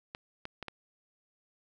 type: clicks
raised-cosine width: 0.3 ms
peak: -23 dBFS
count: 4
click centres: 0.149 / 0.454 / 0.627 / 0.683 s
effects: none